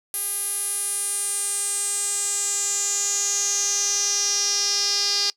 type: tone with band-pass filter sweep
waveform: sawtooth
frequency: 404.5 Hz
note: G#4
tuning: 46 cents flat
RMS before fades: -24 dBFS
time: 0.14-5.3 s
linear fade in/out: 0 ms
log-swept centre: 11000 to 4900 Hz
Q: 7.5
effects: noise-tail reverb RT60 0.1 s tail -22 dB re dry